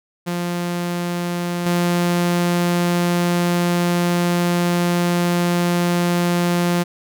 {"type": "tone with level steps", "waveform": "sawtooth", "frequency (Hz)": 174.61, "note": "F3", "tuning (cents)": 0, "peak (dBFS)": [-17, -12], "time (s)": [0.26, 6.84], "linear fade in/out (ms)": 20, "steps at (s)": 1.66, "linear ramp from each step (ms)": 2, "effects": []}